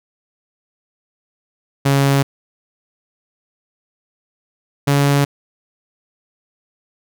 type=tone pair in turn; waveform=sawtooth; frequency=138.59 / 141.58 Hz; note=C#3 / C#3; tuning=0 / +37 cents; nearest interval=unison; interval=37 cents; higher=second; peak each=-8 dBFS; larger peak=neither; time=1.85-2.23 / 4.87-5.25 s; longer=neither; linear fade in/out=10 ms; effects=none